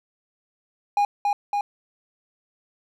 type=tone with echo; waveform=triangle; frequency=817 Hz; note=G#5; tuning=29 cents flat; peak=-15 dBFS; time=0.97-1.05 s; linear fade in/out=2 ms; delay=280 ms; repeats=2; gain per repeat=-2 dB; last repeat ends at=1.61 s; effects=none